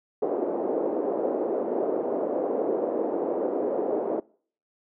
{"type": "band-pass noise", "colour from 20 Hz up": "white", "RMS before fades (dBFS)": -27, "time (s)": [0.22, 4.2], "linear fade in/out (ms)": 5, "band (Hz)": [310, 560], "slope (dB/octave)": 24, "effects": ["noise-tail reverb RT60 0.5 s tail -24 dB re dry"]}